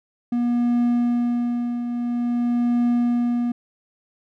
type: tone with tremolo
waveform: triangle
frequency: 240.2 Hz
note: B3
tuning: 48 cents flat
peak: -14 dBFS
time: 0.32-3.52 s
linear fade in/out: 5 ms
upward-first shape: triangle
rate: 0.49 Hz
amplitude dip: 60%
effects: none